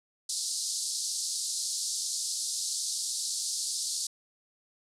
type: band-pass noise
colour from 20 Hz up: pink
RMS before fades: -33 dBFS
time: 0.29-4.07 s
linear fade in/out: 5 ms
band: 4200 to 10000 Hz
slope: 48 dB/octave
effects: none